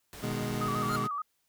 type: noise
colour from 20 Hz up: pink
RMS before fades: -45 dBFS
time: 0.13-0.99 s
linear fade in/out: 0 ms
type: chord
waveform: 25% pulse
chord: G# minor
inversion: first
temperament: equal with one note detuned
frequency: 123.47 / 154.4 / 207.7 Hz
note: B2 / D#3 / G#3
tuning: 0 / -13 / 0 cents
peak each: -31 / -35 / -31 dBFS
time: 0.22-1.08 s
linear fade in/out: 20 ms
type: tone with vibrato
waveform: sine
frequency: 1200 Hz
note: D6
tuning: 37 cents sharp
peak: -31 dBFS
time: 0.61-1.22 s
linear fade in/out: 5 ms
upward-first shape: square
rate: 7 Hz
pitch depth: 74 cents each way
type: tone with exponential growth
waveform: square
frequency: 1396.9 Hz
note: F6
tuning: in tune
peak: -30 dBFS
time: 0.77-0.96 s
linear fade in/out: 5 ms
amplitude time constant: 40 ms
effects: white hiss -75 dBFS RMS until 1.48 s